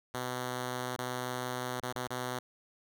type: tone with dropouts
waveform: 5% pulse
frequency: 125.6 Hz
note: B2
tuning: 30 cents sharp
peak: -23 dBFS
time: 0.14-2.39 s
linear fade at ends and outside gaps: 5 ms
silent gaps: 0.963-0.986 / 1.804-1.828 / 1.926-1.956 / 2.075-2.104 s
effects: none